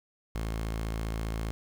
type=tone; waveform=sawtooth; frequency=55 Hz; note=A1; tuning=in tune; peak=-27 dBFS; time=0.35-1.51 s; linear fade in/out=0 ms; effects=9-bit